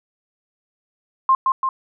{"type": "tone with echo", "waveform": "sine", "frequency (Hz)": 1058, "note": "C6", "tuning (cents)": 19, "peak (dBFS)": -11, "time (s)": [1.29, 1.35], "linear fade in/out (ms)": 2, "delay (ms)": 170, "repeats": 2, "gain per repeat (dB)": -3, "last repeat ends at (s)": 1.69, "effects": []}